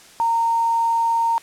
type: tone with quantisation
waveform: sine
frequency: 921 Hz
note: A#5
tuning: 21 cents flat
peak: -16 dBFS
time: 0.2-1.38 s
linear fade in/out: 0 ms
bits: 6
effects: white hiss -46 dBFS RMS until 1.42 s + low-pass 9000 Hz 12 dB/octave